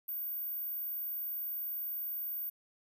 sine tone, 14440 Hz, A9, 44 cents sharp, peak -35 dBFS, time 0.08-2.5 s, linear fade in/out 10 ms, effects none

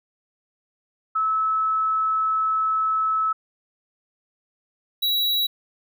sine / square tone pair in turn, 1300 / 3896 Hz, E6 / B7, -24 / -24 cents, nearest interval octave + perfect fifth, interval 1900 cents, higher second, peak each -19 / -20 dBFS, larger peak first, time 1.15-3.33 / 5.02-5.47 s, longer first, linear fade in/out 10 ms, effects none

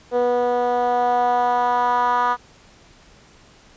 10% pulse tone with band-pass filter sweep, 244.5 Hz, B3, 17 cents flat, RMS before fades -19 dBFS, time 0.11-2.37 s, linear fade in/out 50 ms, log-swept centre 500 to 1100 Hz, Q 3.2, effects pink hiss -50 dBFS RMS until 3.76 s + resampled to 16000 Hz

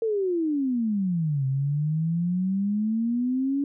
sine exponential two-way sweep, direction down then up, 460 to 131.8 to 284.9 Hz, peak -22 dBFS, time 0.02-3.64 s, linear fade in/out 2 ms, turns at 1.46 s, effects none

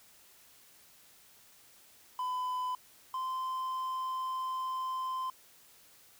triangle tone pair in turn, 1006 / 1035.5 Hz, B5 / C6, +32 / -18 cents, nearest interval minor second, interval 50 cents, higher second, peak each -30 / -31 dBFS, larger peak first, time 2.19-2.75 / 3.14-5.3 s, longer second, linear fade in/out 2 ms, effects white hiss -60 dBFS RMS until 6.19 s

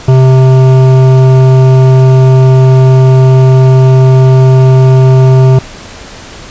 sine tone with hard clipping, 130.6 Hz, C3, 3 cents flat, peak -3 dBFS, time 0.08-5.59 s, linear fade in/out 5 ms, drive 13 dB, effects pink hiss -28 dBFS RMS until 6.5 s + resampled to 16000 Hz

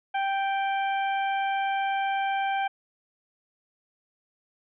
harmonic tone, 784 Hz, G5, in tune, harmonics 1 / 2 / 3 / 4, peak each -25 / -33 / -36 / -41 dBFS, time 0.14-2.68 s, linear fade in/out 10 ms, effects none

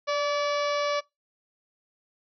harmonic tone with a mistuned harmonic, 576 Hz, D5, 34 cents flat, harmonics 1 / 2 / 3 / 4 / 5 / 6 / 7 / 8 / 9 / 10, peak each -26 / -29 / -38 / -36 / -41 / -42 / -41 / -44 / -42 / -44 dBFS, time 0.07-1.01 s, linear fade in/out 20 ms, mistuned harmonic 1, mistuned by +23 cents, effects noise-tail reverb RT60 0.2 s tail -24 dB re dry

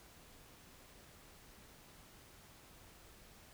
silence, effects pink hiss -60 dBFS RMS until 3.53 s

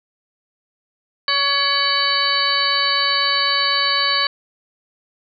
harmonic tone with a mistuned harmonic, 562 Hz, C#5, 24 cents sharp, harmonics 1 / 2 / 3 / 4 / 5 / 7 / 8, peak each -31 / -22 / -23 / -26 / -25 / -23 / -20 dBFS, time 1.28-4.27 s, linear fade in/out 2 ms, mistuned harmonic 5, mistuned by +120 cents, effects none

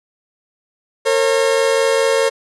40% pulse tone pair together, 457.3 / 542 Hz, A#4 / C#5, -33 / -39 cents, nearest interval minor third, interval 294 cents, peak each -15 dBFS, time 1.05-2.3 s, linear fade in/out 20 ms, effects resampled to 24000 Hz

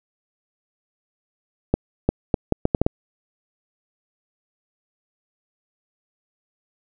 accelerating click train, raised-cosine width 2 ms, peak -3 dBFS, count 8, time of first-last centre 1.74-2.865 s, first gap 350 ms, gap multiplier 0.72, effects none

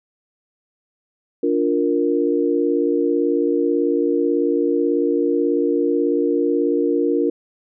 sine chord, Bb major, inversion first, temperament just, 291.4 / 349.6 / 466.2 Hz, D4 / F4 / Bb4, -13 / +2 / 0 cents, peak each -20 dBFS, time 1.43-7.3 s, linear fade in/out 5 ms, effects none

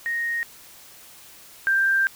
sine tone pair in turn, 1864.7 / 1579.3 Hz, A#6 / G6, 0 / +12 cents, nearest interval minor third, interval 288 cents, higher first, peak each -23 / -17 dBFS, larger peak second, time 0.06-0.43 / 1.67-2.07 s, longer second, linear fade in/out 0 ms, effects white hiss -47 dBFS RMS until 2.15 s

